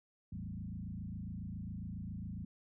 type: tone with frequency modulation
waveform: sine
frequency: 140.6 Hz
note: C#3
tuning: 25 cents sharp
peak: -40 dBFS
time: 0.32-2.45 s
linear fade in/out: 5 ms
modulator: 27.3 Hz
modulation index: 2.8
effects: none